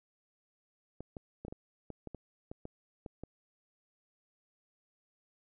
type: clicks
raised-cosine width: 2 ms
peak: -29 dBFS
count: 12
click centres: 1.006 / 1.168 / 1.45 / 1.482 / 1.525 / 1.903 / 2.073 / 2.147 / 2.515 / 2.654 / 3.062 / 3.236 s
effects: none